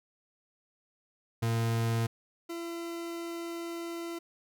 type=tone pair in turn; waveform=40% pulse; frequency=114.6 / 338.1 Hz; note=A#2 / E4; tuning=-29 / +44 cents; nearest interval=octave + perfect fifth; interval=1873 cents; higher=second; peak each=-26 / -35 dBFS; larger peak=first; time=1.42-2.07 / 2.49-4.19 s; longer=second; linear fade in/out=10 ms; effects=none